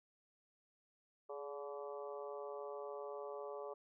harmonic tone with a mistuned harmonic, 143.7 Hz, D3, 37 cents flat, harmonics 3 / 4 / 5 / 6 / 7 / 8, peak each -47 / -48 / -55 / -55 / -57 / -54 dBFS, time 1.29-3.74 s, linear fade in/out 10 ms, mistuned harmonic 3, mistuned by -40 cents, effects none

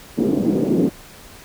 white band-pass noise, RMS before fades -18 dBFS, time 0.17-0.9 s, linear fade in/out 20 ms, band 180 to 360 Hz, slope 24 dB/octave, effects pink hiss -42 dBFS RMS until 1.44 s

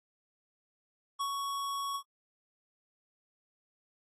square tone with ADSR envelope, 1114 Hz, C#6, 8 cents sharp, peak -31 dBFS, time 1.19-2.03 s, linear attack 19 ms, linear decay 74 ms, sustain -3 dB, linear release 74 ms, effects AAC 32 kbps

